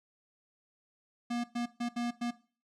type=tone bursts at uneven times; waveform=square; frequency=238.8 Hz; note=A#3; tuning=42 cents sharp; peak=-32 dBFS; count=5; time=1.3-1.44 / 1.55-1.66 / 1.8-1.89 / 1.96-2.11 / 2.21-2.31 s; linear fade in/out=10 ms; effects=noise-tail reverb RT60 0.4 s tail -18 dB re dry + low-pass 7000 Hz 12 dB/octave